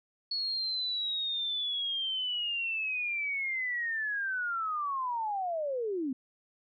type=linear sweep; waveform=sine; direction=down; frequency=4383 to 247.3 Hz; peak=-30 dBFS; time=0.31-6.13 s; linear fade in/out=5 ms; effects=none